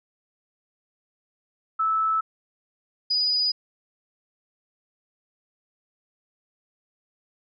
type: tone pair in turn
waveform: sine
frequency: 1309 / 4942 Hz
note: E6 / D#8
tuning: -13 / -13 cents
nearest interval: octave + major seventh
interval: 2300 cents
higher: second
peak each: -20 dBFS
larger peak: neither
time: 1.79-2.21 / 3.1-3.52 s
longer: neither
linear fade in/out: 10 ms
effects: none

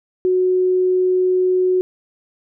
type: tone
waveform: sine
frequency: 368 Hz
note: F#4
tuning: 9 cents flat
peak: -13 dBFS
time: 0.25-1.81 s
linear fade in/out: 0 ms
effects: none

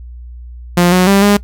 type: tone with pitch steps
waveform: sawtooth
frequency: 175.8 / 182.5 / 197.7 / 204 Hz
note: F3 / F#3 / G3 / G#3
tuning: +12 / -24 / +15 / -31 cents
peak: -3 dBFS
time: 0.77-1.37 s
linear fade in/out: 5 ms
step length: 150 ms
effects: noise-tail reverb RT60 0.1 s tail -20 dB re dry + added 60 Hz sine -28 dBFS peak until 1.43 s

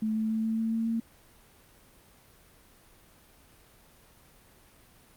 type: tone with pitch steps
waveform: sine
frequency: 217.8 / 219.4 / 221.1 / 222.8 / 224.4 / 226.1 / 227.8 Hz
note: A3 / A3 / A3 / A3 / A3 / A3 / A#3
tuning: -17 / -5 / +9 / +22 / +34 / +47 / -40 cents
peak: -26 dBFS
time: 0.02-1 s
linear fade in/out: 5 ms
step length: 140 ms
effects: pink hiss -58 dBFS RMS until 5.16 s + Opus 32 kbps

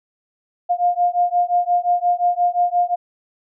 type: beating tone pair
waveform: sine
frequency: 704 / 709.7 Hz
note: F5 / F5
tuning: +14 / +28 cents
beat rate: 5.7 Hz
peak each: -18 dBFS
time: 0.69-2.96 s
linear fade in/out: 20 ms
effects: none

